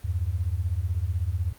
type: beating tone pair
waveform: sine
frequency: 80 / 96 Hz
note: D#2 / G2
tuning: +49 / -36 cents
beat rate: 16 Hz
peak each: -27 dBFS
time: 0.04-1.53 s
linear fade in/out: 10 ms
effects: pink hiss -53 dBFS RMS until 1.58 s + Opus 32 kbps